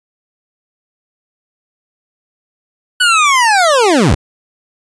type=linear sweep; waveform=25% pulse; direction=down; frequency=1500 to 43.65 Hz; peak=-4 dBFS; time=3-4.15 s; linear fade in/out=10 ms; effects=resampled to 22050 Hz